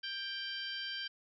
harmonic tone with a mistuned harmonic, 784 Hz, G5, in tune, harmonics 2 / 3 / 4 / 5 / 6 / 7, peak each -43 / -52 / -41 / -53 / -44 / -55 dBFS, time 0.03-1.08 s, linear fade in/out 10 ms, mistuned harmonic 2, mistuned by +19 cents, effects none

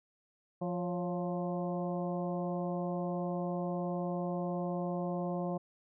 harmonic tone with a mistuned harmonic, 175.7 Hz, F3, 11 cents sharp, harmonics 1 / 2 / 3 / 4 / 5 / 6, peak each -35 / -40 / -39 / -41 / -48 / -48 dBFS, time 0.61-5.58 s, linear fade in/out 10 ms, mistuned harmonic 3, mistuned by +60 cents, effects none

